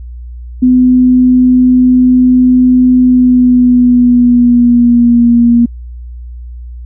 sine tone with pitch glide, 252.1 to 236.6 Hz, B3 to A#3, +36 to +26 cents, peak -3 dBFS, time 0.62-5.66 s, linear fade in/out 10 ms, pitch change -110 cents, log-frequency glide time 2.99-5.28 s, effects added 60 Hz sine -23 dBFS peak until 6.85 s

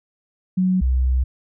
sine tone pair in turn, 185 / 63.88 Hz, F#3 / C2, 0 / -41 cents, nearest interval octave + tritone, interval 1841 cents, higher first, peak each -15 / -15 dBFS, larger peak neither, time 0.57-0.81 / 0.81-1.24 s, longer second, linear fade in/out 10 ms, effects none

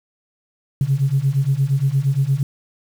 sine beating tone pair, 132.4 / 141 Hz, C3 / C#3, +21 / +30 cents, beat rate 8.6 Hz, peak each -18 / -17 dBFS, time 0.81-2.43 s, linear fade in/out 2 ms, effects tanh soft clip ceiling -8 dBFS + 7-bit

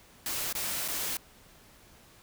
white noise with dropouts, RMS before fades -33 dBFS, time 0.26-1.17 s, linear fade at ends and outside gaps 1 ms, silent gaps 0.527-0.551 / 0.879-0.884 s, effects pink hiss -57 dBFS RMS until 2.22 s

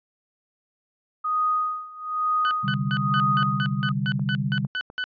sine tone with tremolo, 1244.5 Hz, D#6, in tune, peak -19 dBFS, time 1.24-3.92 s, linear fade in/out 10 ms, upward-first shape sine, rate 1.1 Hz, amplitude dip 90%
30% pulse tone bursts, 1500 Hz, F#6, 23 cents sharp, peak -22 dBFS, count 12, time 2.45-5.04 s, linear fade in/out 0 ms, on 60 ms, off 170 ms
sine chord, C suspended second, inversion none, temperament just, 130.81 / 147.16 / 196.22 Hz, C3 / D3 / G3, 0 / +4 / +2 cents, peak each -27 dBFS, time 2.63-4.67 s, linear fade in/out 20 ms
clicks, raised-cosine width 1 ms, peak -28 dBFS, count 5, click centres 3.425 / 4.195 / 4.35 / 4.649 / 4.901 s
effects resampled to 11025 Hz

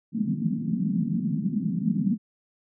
white band-pass noise, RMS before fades -26 dBFS, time 0.12-2.18 s, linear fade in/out 50 ms, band 160 to 230 Hz, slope 48 dB/octave, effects none

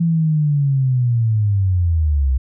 sine linear sweep, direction down, 169.6 to 62.7 Hz, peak -13 dBFS, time 0-2.38 s, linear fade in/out 10 ms, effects none

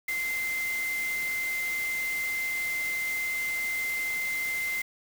sine tone in noise, 2079 Hz, C7, 12 cents flat, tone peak -28 dBFS, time 0.08-4.82 s, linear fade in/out 5 ms, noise white, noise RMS -39 dBFS, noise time 0.08-4.82 s, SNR +8 dB, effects none

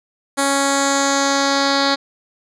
10% pulse tone with low-pass filter sweep, 277.2 Hz, C#4, in tune, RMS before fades -17 dBFS, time 0.37-1.96 s, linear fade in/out 20 ms, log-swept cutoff 9300 to 4500 Hz, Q 3.1, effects none

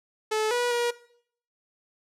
sawtooth tone with pitch steps, 433 / 486 / 478.2 Hz, A4 / B4 / A#4, -28 / -28 / +44 cents, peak -20 dBFS, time 0.31-0.91 s, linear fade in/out 10 ms, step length 200 ms, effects noise-tail reverb RT60 0.6 s tail -18 dB re dry + low-pass 10000 Hz 12 dB/octave

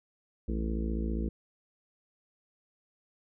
harmonic tone with a mistuned harmonic, 55 Hz, A1, in tune, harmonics 1 / 3 / 4 / 5 / 6 / 7 / 8 / 9, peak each -31 / -39 / -36 / -45 / -39 / -49 / -44 / -49 dBFS, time 0.48-1.29 s, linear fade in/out 5 ms, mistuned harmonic 1, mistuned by +140 cents, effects none

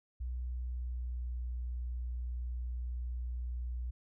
sine tone with pitch glide, 61.74 to 60.85 Hz, B1 to B1, 0 to -25 cents, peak -35 dBFS, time 0.2-3.91 s, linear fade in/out 10 ms, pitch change -25 cents, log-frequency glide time 0.43-1.38 s, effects none

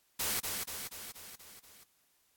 white noise with echo, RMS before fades -33 dBFS, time 0.19-0.4 s, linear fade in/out 10 ms, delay 240 ms, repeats 6, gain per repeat -4 dB, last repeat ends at 1.84 s, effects white hiss -72 dBFS RMS until 2.36 s + AAC 64 kbps

